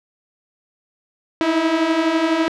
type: beating tone pair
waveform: sawtooth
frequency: 314.9 / 326.9 Hz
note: D#4 / E4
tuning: +21 / -14 cents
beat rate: 12 Hz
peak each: -18 / -13 dBFS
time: 1.41-2.48 s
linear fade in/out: 0 ms
effects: low-pass 4000 Hz 12 dB/octave